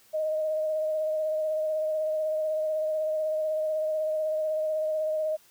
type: tone with vibrato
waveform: sine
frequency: 622.3 Hz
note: D#5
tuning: in tune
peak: -25 dBFS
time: 0.13-5.37 s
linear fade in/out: 20 ms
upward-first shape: sine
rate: 16 Hz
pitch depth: 20 cents each way
effects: white hiss -59 dBFS RMS until 5.5 s